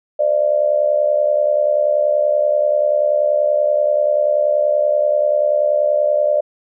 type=tone with amplitude modulation; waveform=sine; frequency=595 Hz; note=D5; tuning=22 cents sharp; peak=-9 dBFS; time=0.19-6.41 s; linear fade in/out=10 ms; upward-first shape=sine; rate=70.4 Hz; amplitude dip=75%; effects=none